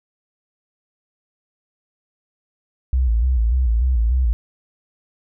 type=tone with vibrato; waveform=sine; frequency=60 Hz; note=B1; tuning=49 cents flat; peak=-14 dBFS; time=2.93-4.33 s; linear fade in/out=0 ms; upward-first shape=square; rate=3.4 Hz; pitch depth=110 cents each way; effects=none